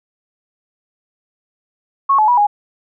sine tone with pitch steps, 1100 / 858 / 973 / 826 Hz, C#6 / A5 / B5 / G#5, -14 / -44 / -26 / -10 cents, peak -9 dBFS, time 2.09-2.47 s, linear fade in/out 10 ms, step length 95 ms, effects none

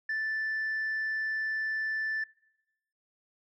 sine tone, 1760 Hz, A6, in tune, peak -27 dBFS, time 0.09-2.24 s, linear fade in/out 5 ms, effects noise-tail reverb RT60 1.0 s tail -25 dB re dry + tanh soft clip ceiling -27 dBFS

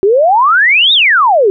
sine exponential two-way sweep, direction up then down, 372.3 to 3809 to 372.3 Hz, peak -5 dBFS, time 0.03-1.5 s, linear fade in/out 0 ms, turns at 0.93 s, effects none

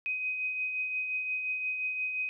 sine tone with tremolo, 2513 Hz, D#7, 17 cents sharp, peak -28 dBFS, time 0.06-2.29 s, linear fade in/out 0 ms, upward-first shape triangle, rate 5.7 Hz, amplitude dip 45%, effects none

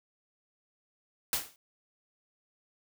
white noise with exponential decay, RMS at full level -26 dBFS, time 1.33-1.56 s, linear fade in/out 1 ms, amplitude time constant 48 ms, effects none

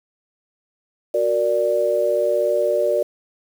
sine chord, Gb augmented, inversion none, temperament equal, 370 / 466.2 / 587.3 Hz, Gb4 / Bb4 / D5, 0 / 0 / 0 cents, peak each -24 / -22 / -18 dBFS, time 1.14-3.03 s, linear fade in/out 5 ms, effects 7-bit

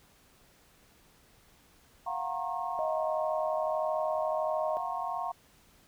sine chord, Gb major seventh, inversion third, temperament equal with one note detuned, 698.5 / 740 / 932.3 / 1081.5 Hz, F5 / Gb5 / Bb5 / Db6, 0 / 0 / 0 / -43 cents, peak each -37 dBFS, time 2.06-5.32 s, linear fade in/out 10 ms
sine tone with pitch glide, 631 to 626.3 Hz, D#5 to D#5, +24 to +11 cents, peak -30 dBFS, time 2.79-4.77 s, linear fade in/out 0 ms, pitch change -13 cents, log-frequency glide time 3.02-3.14 s
effects pink hiss -62 dBFS RMS until 5.87 s

